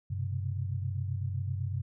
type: tone cluster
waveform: sine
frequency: 95.6 / 126 / 133.8 Hz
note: G2 / B2 / C3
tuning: -43 / +35 / +39 cents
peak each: -32 / -37 / -38 dBFS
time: 0.1-1.82 s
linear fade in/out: 10 ms
effects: none